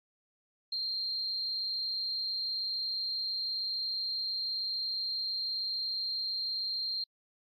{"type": "tone with amplitude modulation", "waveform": "sine", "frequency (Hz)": 4189, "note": "C8", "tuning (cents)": 1, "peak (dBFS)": -28, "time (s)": [0.72, 7.04], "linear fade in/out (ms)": 5, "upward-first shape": "sine", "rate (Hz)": 197, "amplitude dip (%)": 55, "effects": ["tanh soft clip ceiling -27 dBFS", "AAC 32 kbps"]}